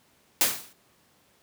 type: noise with exponential decay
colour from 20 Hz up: white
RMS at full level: -18 dBFS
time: 0.41-0.73 s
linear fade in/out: 1 ms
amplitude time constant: 69 ms
effects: pink hiss -63 dBFS RMS until 1.42 s + high-pass 100 Hz 12 dB/octave